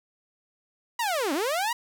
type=linear two-way sweep; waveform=sawtooth; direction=down then up; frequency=983 to 261.6 to 983 Hz; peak=-21 dBFS; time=0.99-1.73 s; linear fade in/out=5 ms; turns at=1.33 s; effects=none